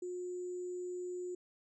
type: tone with sample-and-hold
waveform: sine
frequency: 360 Hz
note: F#4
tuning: 47 cents flat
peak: -38 dBFS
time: 0.02-1.35 s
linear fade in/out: 5 ms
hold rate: 7350 Hz
effects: resampled to 24000 Hz